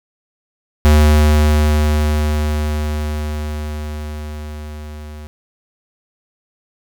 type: tone with level ramp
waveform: square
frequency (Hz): 75.5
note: D2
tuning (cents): +48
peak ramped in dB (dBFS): -7 to -31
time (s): 0.85-5.27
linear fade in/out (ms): 0
effects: none